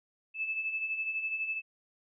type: beating tone pair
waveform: sine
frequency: 2610 / 2622 Hz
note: E7 / E7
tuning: -18 / -10 cents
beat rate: 12 Hz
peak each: -40 / -32 dBFS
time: 0.34-1.62 s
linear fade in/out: 50 ms
effects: none

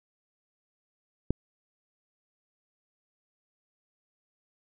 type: click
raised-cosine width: 3 ms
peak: -12 dBFS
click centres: 1.306 s
effects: none

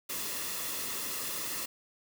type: noise with comb filter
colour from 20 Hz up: white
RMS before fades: -36 dBFS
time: 0.09-1.66 s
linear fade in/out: 10 ms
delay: 1.3 ms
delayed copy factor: -0.5
effects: none

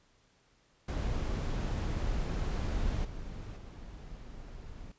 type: noise with level steps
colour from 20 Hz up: brown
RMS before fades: -32 / -42 / -46 dBFS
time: 0.88-4.92 s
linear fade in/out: 5 ms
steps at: 3.04 / 3.56 s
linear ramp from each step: 10 ms
effects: pink hiss -68 dBFS RMS until 4.98 s + resampled to 16000 Hz

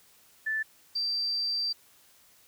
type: tone pair in turn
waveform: sine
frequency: 1756 / 4688 Hz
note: A6 / D8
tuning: -4 / -4 cents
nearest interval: octave + perfect fourth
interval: 1700 cents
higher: second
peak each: -27 dBFS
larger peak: neither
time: 0.46-0.63 / 0.95-1.73 s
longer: second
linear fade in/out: 10 ms
effects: white hiss -60 dBFS RMS until 2.47 s

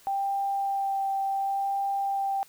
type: tone with vibrato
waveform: sine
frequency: 787 Hz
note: G5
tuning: 7 cents sharp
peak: -25 dBFS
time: 0.07-2.43 s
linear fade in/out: 0 ms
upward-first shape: sine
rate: 0.69 Hz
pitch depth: 11 cents each way
effects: white hiss -56 dBFS RMS until 2.48 s

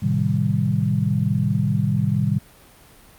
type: chord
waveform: sine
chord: A half-diminished seventh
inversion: none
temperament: equal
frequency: 110 / 130.81 / 155.56 / 196 Hz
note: A2 / C3 / Eb3 / G3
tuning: 0 / 0 / 0 / 0 cents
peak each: -23 dBFS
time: 0.02-2.39 s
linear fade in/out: 10 ms
effects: pink hiss -49 dBFS RMS until 3.18 s + Opus 48 kbps

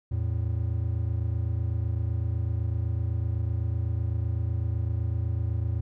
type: tone pair together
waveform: triangle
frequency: 83.08 / 111 Hz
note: E2 / A2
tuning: +14 / +16 cents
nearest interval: perfect fourth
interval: 502 cents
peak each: -26 dBFS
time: 0.11-5.81 s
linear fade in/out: 10 ms
effects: none

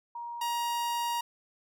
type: tone pair in turn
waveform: sine / 45% pulse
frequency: 945 / 945 Hz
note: A#5 / A#5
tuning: +23 / +23 cents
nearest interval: unison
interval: 0 cents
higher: neither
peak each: -36 / -29 dBFS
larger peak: second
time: 0.15-0.41 / 0.41-1.21 s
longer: second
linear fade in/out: 5 ms
effects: none

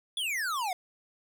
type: exponential sweep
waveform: square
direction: down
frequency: 3520 to 698.5 Hz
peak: -30 dBFS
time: 0.17-0.73 s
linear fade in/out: 2 ms
effects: none

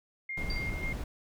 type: tone with tremolo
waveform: sine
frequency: 2121 Hz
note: C7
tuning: 23 cents sharp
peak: -34 dBFS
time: 0.29-0.93 s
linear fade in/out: 5 ms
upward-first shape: square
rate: 3.7 Hz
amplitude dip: 50%
type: noise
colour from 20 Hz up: brown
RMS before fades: -35 dBFS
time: 0.37-1.04 s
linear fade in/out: 5 ms
type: tone with exponential decay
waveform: sine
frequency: 4699 Hz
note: D8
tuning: in tune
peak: -34 dBFS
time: 0.5-0.75 s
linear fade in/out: 2 ms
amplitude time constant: 53 ms
effects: none

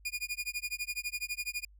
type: tone with tremolo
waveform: sawtooth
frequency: 2438 Hz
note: D#7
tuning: 36 cents flat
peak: -28 dBFS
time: 0.05-1.65 s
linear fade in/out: 5 ms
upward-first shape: sine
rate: 12 Hz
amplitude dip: 100%
effects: added 50 Hz sine -55 dBFS peak until 1.79 s

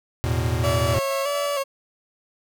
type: chord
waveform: square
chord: E suspended fourth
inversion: none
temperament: equal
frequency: 82.41 / 110 / 123.47 Hz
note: E2 / A2 / B2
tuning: 0 / 0 / 0 cents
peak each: -26 dBFS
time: 0.24-0.99 s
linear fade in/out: 0 ms
type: tone with vibrato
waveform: 30% pulse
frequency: 560 Hz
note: C#5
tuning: 18 cents sharp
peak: -20 dBFS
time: 0.63-1.64 s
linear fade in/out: 20 ms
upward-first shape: square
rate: 1.6 Hz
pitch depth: 42 cents each way
type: tone with tremolo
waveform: sawtooth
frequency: 663 Hz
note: E5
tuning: 10 cents sharp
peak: -27 dBFS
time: 0.63-1.59 s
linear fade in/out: 10 ms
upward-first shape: square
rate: 4.2 Hz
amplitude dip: 40%
effects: none

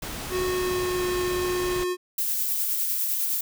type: noise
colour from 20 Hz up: pink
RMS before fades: -34 dBFS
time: 0.02-1.84 s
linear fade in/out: 5 ms
type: tone with pitch glide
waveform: square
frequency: 367.3 to 360.8 Hz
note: F#4 to F#4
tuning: -13 to -44 cents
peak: -25 dBFS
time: 0.3-1.97 s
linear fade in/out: 50 ms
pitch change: -31 cents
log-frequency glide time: 0.4-1.07 s
type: noise with tremolo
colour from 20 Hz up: violet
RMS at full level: -25 dBFS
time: 2.18-3.41 s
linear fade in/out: 5 ms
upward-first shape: sine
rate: 9.8 Hz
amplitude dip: 25%
effects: none

